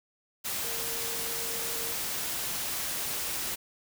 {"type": "tone in noise", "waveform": "sine", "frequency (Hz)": 462.7, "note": "A#4", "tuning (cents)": -13, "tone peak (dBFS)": -43, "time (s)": [0.63, 1.94], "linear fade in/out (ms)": 20, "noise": "white", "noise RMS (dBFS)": -33, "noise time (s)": [0.44, 3.56], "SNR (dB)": -13, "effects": []}